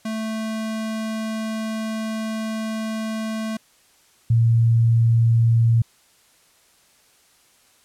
square / sine tone pair in turn, 220 / 115.44 Hz, A3 / A#2, 0 / -16 cents, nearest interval major seventh, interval 1116 cents, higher first, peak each -25 / -13 dBFS, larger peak second, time 0.05-3.57 / 4.3-5.82 s, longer first, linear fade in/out 5 ms, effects white hiss -57 dBFS RMS until 7.84 s + low-pass 11000 Hz 12 dB/octave

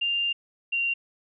sine tone pair in turn, 2794 / 2765 Hz, F7 / F7, 0 / -18 cents, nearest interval unison, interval 18 cents, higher first, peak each -23 dBFS, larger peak neither, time 0.01-0.33 / 0.72-0.94 s, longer first, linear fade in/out 10 ms, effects none

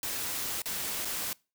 white noise with dropouts, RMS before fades -34 dBFS, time 0.03-1.33 s, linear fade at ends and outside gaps 1 ms, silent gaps 0.619-0.657 / 1.048-1.053 s, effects noise-tail reverb RT60 0.3 s tail -24 dB re dry

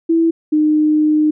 sine tone pair in turn, 329.6 / 305.3 Hz, E4 / D#4, 0 / -33 cents, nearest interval minor second, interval 133 cents, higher first, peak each -10 dBFS, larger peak neither, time 0.09-0.31 / 0.52-1.31 s, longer second, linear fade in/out 10 ms, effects none

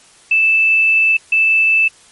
sine tone bursts at uneven times, 2637 Hz, E7, in tune, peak -9 dBFS, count 2, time 0.31-1.17 / 1.32-1.88 s, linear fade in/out 5 ms, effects white hiss -46 dBFS RMS until 2.11 s + MP3 48 kbps

